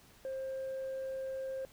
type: tone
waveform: sine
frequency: 530 Hz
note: C5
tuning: 22 cents sharp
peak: -34 dBFS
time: 0.25-1.65 s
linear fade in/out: 0 ms
effects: tanh soft clip ceiling -35 dBFS + pink hiss -61 dBFS RMS until 1.72 s

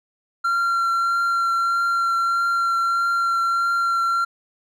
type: tone with vibrato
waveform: triangle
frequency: 1372 Hz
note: F6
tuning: 31 cents flat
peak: -16 dBFS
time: 0.44-4.25 s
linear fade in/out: 10 ms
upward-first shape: triangle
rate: 1.6 Hz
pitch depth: 13 cents each way
effects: none

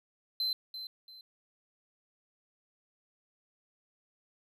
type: tone with echo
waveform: triangle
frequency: 4079 Hz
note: C8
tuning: 45 cents flat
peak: -28 dBFS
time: 0.4-0.53 s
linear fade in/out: 2 ms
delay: 340 ms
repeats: 2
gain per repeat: -10 dB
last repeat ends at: 1.21 s
effects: none

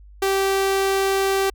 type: tone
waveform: sawtooth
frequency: 388.9 Hz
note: G4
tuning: 14 cents flat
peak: -14 dBFS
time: 0.22-1.5 s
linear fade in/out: 5 ms
effects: added 50 Hz sine -42 dBFS peak until 1.54 s

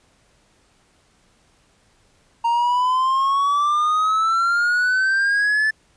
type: exponential sweep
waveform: triangle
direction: up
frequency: 926 to 1754 Hz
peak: -14 dBFS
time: 2.44-5.71 s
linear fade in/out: 10 ms
effects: pink hiss -59 dBFS RMS until 5.96 s + resampled to 22050 Hz

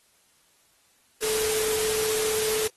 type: tone in noise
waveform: sine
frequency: 434.4 Hz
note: A4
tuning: 22 cents flat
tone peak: -27 dBFS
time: 1.22-2.68 s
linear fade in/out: 10 ms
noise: white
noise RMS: -28 dBFS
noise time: 1.22-2.68 s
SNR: -2 dB
effects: white hiss -63 dBFS RMS until 2.76 s + AAC 32 kbps

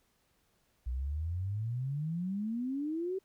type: exponential sweep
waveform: sine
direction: up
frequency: 59.3 to 390 Hz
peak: -32 dBFS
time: 0.86-3.19 s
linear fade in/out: 10 ms
effects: pink hiss -73 dBFS RMS until 3.24 s

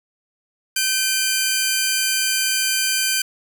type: tone pair together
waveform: 10% pulse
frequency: 1544 / 2407 Hz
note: G6 / D7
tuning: -27 / +42 cents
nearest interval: minor sixth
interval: 769 cents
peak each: -12 dBFS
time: 0.76-3.22 s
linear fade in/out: 5 ms
effects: none

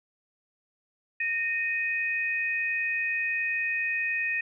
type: tone pair together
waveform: sine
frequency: 1843.6 / 2505 Hz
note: A#6 / D#7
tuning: -20 / +11 cents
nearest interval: perfect fourth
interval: 531 cents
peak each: -29 / -28 dBFS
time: 1.2-4.41 s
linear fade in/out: 5 ms
effects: none

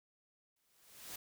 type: noise with exponential growth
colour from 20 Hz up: white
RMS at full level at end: -44 dBFS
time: 0.56-1.16 s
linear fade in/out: 5 ms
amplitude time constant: 130 ms
effects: none

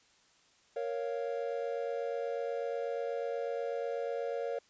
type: chord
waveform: triangle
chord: Bb minor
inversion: none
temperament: equal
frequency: 466.2 / 554.4 / 698.5 Hz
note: Bb4 / Db5 / F5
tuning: 0 / 0 / 0 cents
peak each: -34 / -35 / -40 dBFS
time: 0.76-4.59 s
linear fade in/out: 5 ms
effects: white hiss -66 dBFS RMS until 4.69 s + resampled to 16000 Hz

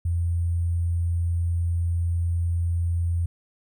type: tone with sample-and-hold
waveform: sine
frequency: 85.3 Hz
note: F2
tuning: 40 cents flat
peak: -21 dBFS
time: 0.05-3.26 s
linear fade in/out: 5 ms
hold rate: 8820 Hz
effects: none

